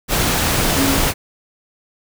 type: tone in noise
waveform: sine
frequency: 273.1 Hz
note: C#4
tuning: 26 cents flat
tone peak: -18 dBFS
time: 0.75-1 s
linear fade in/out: 50 ms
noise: pink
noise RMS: -17 dBFS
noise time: 0.08-1.14 s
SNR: -4 dB
effects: none